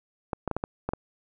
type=clicks; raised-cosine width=1 ms; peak=-14 dBFS; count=7; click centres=0.332 / 0.477 / 0.513 / 0.566 / 0.639 / 0.89 / 0.935 s; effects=none

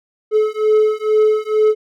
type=beating tone pair; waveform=triangle; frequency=429 / 431.2 Hz; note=A4 / A4; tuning=-44 / -35 cents; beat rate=2.2 Hz; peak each=-13 dBFS; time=0.31-1.75 s; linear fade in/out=50 ms; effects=none

